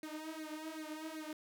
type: tone with flanger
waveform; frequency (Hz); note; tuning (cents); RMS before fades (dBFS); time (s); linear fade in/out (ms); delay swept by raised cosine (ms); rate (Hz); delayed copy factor
sawtooth; 312.6; D#4; +8; -45; 0.03-1.33; 2; 0.46 to 4.36; 2.6; +1
effects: none